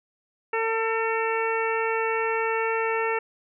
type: harmonic tone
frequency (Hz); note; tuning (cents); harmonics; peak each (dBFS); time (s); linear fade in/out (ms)
449.8; A4; +38; 1 / 2 / 3 / 4 / 5 / 6; -26 / -29 / -31 / -32 / -33 / -34; 0.53-3.19; 5
effects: none